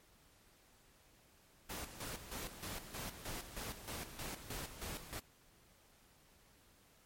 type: noise with tremolo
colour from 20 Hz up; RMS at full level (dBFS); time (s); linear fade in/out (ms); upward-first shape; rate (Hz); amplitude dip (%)
pink; -44; 1.69-5.2; 10; square; 3.2; 65
effects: pink hiss -67 dBFS RMS until 7.05 s + MP3 64 kbps